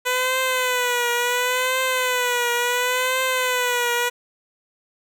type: tone with vibrato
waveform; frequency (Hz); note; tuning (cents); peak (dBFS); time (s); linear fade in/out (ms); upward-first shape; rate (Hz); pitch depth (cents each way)
10% pulse; 498.5; B4; +16; -11; 0.05-4.1; 20; triangle; 0.71; 76
effects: none